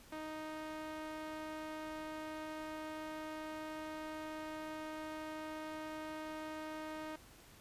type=tone with band-pass filter; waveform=sawtooth; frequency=311.1 Hz; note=D#4; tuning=in tune; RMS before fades=-45 dBFS; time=0.12-7.16 s; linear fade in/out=5 ms; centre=1000 Hz; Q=0.54; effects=pink hiss -60 dBFS RMS until 7.6 s + resampled to 32000 Hz